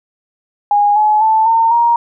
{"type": "tone with pitch steps", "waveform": "sine", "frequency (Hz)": [822, 850, 879, 908.9, 939.9], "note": ["G#5", "G#5", "A5", "A#5", "A#5"], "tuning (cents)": [-18, 40, -2, -44, 14], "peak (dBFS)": -8, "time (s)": [0.71, 1.96], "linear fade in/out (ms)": 2, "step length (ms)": 250, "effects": []}